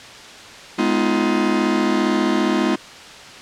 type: chord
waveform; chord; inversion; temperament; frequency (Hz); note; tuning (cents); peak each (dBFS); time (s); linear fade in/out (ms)
45% pulse; F half-diminished seventh; first; just; 209.5 / 251.4 / 314.3 / 349.2; Ab3 / Cb4 / Eb4 / F4; +15 / +31 / +18 / 0; -22; 0.78-2.76; 10
effects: white hiss -38 dBFS RMS until 3.41 s + low-pass 5000 Hz 12 dB/octave